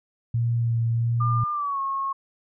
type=tone with vibrato; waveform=sine; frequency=116.54 Hz; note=A#2; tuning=in tune; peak=-20 dBFS; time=0.34-1.44 s; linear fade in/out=5 ms; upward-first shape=sine; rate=1.5 Hz; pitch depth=17 cents each way
type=tone with pitch glide; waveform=sine; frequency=1202 to 1089.6 Hz; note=D6 to C#6; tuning=+40 to -30 cents; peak=-24 dBFS; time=1.2-2.13 s; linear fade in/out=10 ms; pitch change=-170 cents; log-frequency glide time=1.52-1.8 s
effects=none